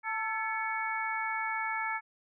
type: harmonic tone with a mistuned harmonic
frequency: 444.2 Hz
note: A4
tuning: 16 cents sharp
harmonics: 2 / 3 / 4 / 5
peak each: -35 / -37 / -37 / -36 dBFS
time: 0.03-2.01 s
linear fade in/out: 50 ms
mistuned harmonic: 4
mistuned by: -53 cents
effects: none